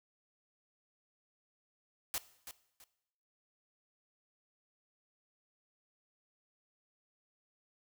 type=noise with echo; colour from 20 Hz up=white; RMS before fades=-36 dBFS; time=2.14-2.18 s; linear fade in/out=0 ms; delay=330 ms; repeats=2; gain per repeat=-11 dB; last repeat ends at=2.84 s; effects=noise-tail reverb RT60 0.8 s tail -17 dB re dry